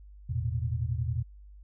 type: chord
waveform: sine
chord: E suspended fourth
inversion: none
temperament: equal with one note detuned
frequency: 82.41 / 112.38 / 123.47 Hz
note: E2 / A2 / B2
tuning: 0 / +37 / 0 cents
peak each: -32 dBFS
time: 0.29-1.23 s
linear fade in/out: 10 ms
effects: added 50 Hz sine -47 dBFS peak until 1.63 s